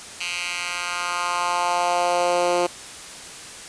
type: tone with high-pass filter sweep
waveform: 10% pulse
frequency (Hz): 176.1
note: F3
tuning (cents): +15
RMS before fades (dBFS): -23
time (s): 0.2-2.67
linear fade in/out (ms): 10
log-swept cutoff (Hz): 2600 to 400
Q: 2.1
effects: white hiss -38 dBFS RMS until 3.68 s + resampled to 22050 Hz